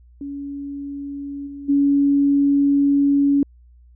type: tone with level steps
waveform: sine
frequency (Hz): 281.9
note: C#4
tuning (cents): +29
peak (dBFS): -27 / -31 / -13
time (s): 0.21-3.43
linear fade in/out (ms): 2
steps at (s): 1.46 / 1.68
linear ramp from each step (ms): 20
effects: added 60 Hz sine -46 dBFS peak until 3.95 s